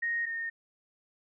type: tone pair in turn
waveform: sine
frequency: 1864.7 / 1836.9 Hz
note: A#6 / A#6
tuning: 0 / -26 cents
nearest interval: unison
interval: 26 cents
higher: first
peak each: -28 / -32 dBFS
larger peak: first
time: 0.02-0.26 / 0.26-0.5 s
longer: neither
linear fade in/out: 10 ms
effects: none